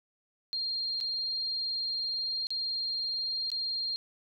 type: tone with dropouts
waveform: sine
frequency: 4207 Hz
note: C8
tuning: 9 cents sharp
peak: -30 dBFS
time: 0.53-3.96 s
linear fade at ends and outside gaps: 0 ms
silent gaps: 1.003-1.01 / 2.469-2.505 / 3.502-3.517 s
effects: none